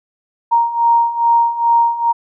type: beating tone pair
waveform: sine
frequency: 932.3 / 934.7 Hz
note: A#5 / A#5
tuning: 0 / +4 cents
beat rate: 2.4 Hz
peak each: -16 / -12 dBFS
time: 0.51-2.13 s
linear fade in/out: 20 ms
effects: none